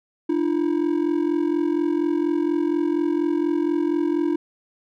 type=ring-modulated tone; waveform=triangle; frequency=320 Hz; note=D#4; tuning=49 cents sharp; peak=-14 dBFS; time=0.29-4.36 s; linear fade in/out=5 ms; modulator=22.1 Hz; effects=none